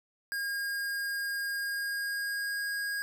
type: tone with pitch glide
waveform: square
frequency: 1622 to 1636.1 Hz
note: G#6 to G#6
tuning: -41 to -26 cents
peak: -32 dBFS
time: 0.32-3.02 s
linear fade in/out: 0 ms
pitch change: +15 cents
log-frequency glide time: 1.55-2.7 s
effects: none